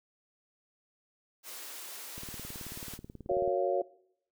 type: high-pass noise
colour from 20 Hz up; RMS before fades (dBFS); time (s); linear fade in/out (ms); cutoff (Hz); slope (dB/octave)
white; -44; 1.43-2.99; 50; 300; 24
type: click train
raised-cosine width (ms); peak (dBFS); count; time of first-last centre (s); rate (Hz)
3; -32; 25; 2.18-3.477; 18.5
type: chord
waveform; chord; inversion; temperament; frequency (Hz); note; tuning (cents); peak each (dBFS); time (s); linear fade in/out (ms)
sine; Gb major seventh; none; just; 370 / 462.5 / 555 / 693.7; Gb4 / Bb4 / Db5 / F5; 0 / -14 / +2 / -12; -31 / -35 / -30 / -33; 3.29-3.82; 5
effects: noise-tail reverb RT60 0.7 s tail -20 dB re dry